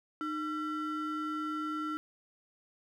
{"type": "ring-modulated tone", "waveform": "triangle", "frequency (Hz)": 830.6, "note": "G#5", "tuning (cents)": 0, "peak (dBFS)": -28, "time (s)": [0.21, 1.97], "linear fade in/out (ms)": 0, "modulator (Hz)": 524, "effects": []}